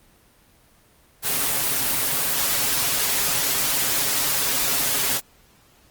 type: noise with comb filter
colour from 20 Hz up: white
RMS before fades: -22 dBFS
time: 1.22-5.21 s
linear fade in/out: 50 ms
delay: 7.2 ms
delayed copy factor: +0.6
effects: pink hiss -56 dBFS RMS until 5.9 s + Opus 24 kbps